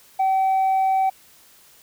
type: tone with tanh clipping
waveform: sine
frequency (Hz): 766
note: G5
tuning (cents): -40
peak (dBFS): -17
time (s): 0.19-1.1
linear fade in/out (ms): 10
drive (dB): 1
effects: white hiss -52 dBFS RMS until 1.82 s